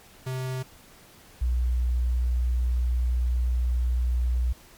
square / sine tone pair in turn, 129.5 / 61.12 Hz, C3 / B1, -17 / -17 cents, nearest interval octave + minor second, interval 1300 cents, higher first, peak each -29 / -21 dBFS, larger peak second, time 0.26-0.63 / 1.41-4.53 s, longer second, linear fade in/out 10 ms, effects pink hiss -52 dBFS RMS until 4.77 s + MP3 96 kbps

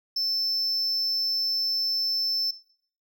triangle tone, 5300 Hz, E8, 9 cents sharp, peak -23 dBFS, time 0.16-2.51 s, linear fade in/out 5 ms, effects noise-tail reverb RT60 0.6 s tail -19 dB re dry

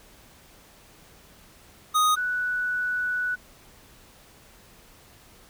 square / sine tone pair in turn, 1244.5 / 1480 Hz, D#6 / F#6, 0 / 0 cents, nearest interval minor third, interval 300 cents, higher second, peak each -19 / -24 dBFS, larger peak first, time 1.94-2.16 / 2.16-3.36 s, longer second, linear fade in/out 20 ms, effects pink hiss -53 dBFS RMS until 5.49 s

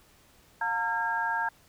sine tone cluster, 714 / 912 / 1368 / 1619 Hz, F5 / A#5 / F6 / G#6, +38 / -38 / -36 / -45 cents, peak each -38 / -29 / -38 / -30 dBFS, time 0.61-1.49 s, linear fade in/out 5 ms, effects pink hiss -60 dBFS RMS until 1.68 s

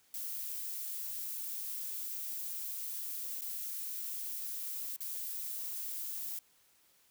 violet noise with dropouts, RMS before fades -40 dBFS, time 0.14-6.39 s, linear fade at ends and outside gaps 2 ms, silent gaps 3.41-3.418 / 4.963-5.005 s, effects white hiss -68 dBFS RMS until 7.1 s

